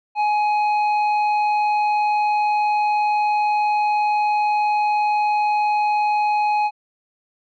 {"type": "tone with hard clipping", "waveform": "sine", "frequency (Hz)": 839, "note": "G#5", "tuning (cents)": 17, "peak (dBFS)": -18, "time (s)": [0.15, 6.71], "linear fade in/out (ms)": 50, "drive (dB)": 8, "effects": ["low-pass 4000 Hz 12 dB/octave"]}